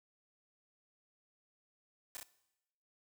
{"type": "noise with echo", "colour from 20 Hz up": "white", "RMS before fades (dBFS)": -44, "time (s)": [2.15, 2.17], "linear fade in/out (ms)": 0, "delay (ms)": 30, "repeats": 2, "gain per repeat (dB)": -2, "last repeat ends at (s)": 2.23, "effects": ["noise-tail reverb RT60 0.9 s tail -18 dB re dry"]}